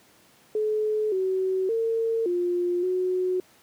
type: tone with pitch steps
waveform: sine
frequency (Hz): 428.7 / 376.8 / 453.8 / 352.9 / 367.4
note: A4 / F#4 / A#4 / F4 / F#4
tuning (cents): -45 / +32 / -47 / +18 / -12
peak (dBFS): -22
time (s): 0.55-3.4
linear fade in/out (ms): 2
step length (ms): 570
effects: pink hiss -57 dBFS RMS until 3.62 s + high-pass 150 Hz 12 dB/octave